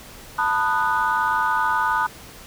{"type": "chord", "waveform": "sine", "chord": "B dominant seventh", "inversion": "third", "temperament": "just", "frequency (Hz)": [889, 987.8, 1234.7, 1481.6], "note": ["A5", "B5", "D#6", "F#6"], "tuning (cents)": [18, 0, -14, 2], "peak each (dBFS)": -23, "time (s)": [0.38, 2.07], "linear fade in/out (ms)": 10, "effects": ["tanh soft clip ceiling -10 dBFS", "pink hiss -42 dBFS RMS until 2.46 s"]}